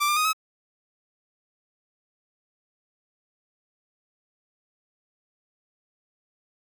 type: tone with pitch steps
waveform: sawtooth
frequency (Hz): 1174 / 1196 / 1245 / 1282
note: D6 / D6 / D#6 / E6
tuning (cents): -1 / +31 / +1 / -49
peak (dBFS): -17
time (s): 0-0.332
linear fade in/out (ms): 20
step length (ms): 83
effects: none